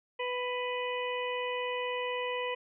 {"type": "harmonic tone", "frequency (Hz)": 496, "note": "B4", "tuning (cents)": 7, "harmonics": [1, 2, 4, 5, 6], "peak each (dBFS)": [-34, -37, -40, -41, -42], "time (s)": [0.19, 2.55], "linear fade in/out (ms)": 10, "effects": []}